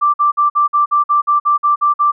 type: tone bursts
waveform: sine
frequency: 1174.7 Hz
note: D6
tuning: in tune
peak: -9 dBFS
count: 12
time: 0.01-2.12 s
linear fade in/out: 20 ms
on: 130 ms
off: 50 ms
effects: none